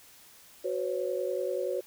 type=chord; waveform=sine; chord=F# suspended fourth; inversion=none; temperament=equal with one note detuned; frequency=370 / 504 / 554.4 Hz; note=F#4 / B4 / C#5; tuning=0 / +35 / 0 cents; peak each=-33 dBFS; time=0.64-1.81 s; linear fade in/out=10 ms; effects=white hiss -55 dBFS RMS until 1.86 s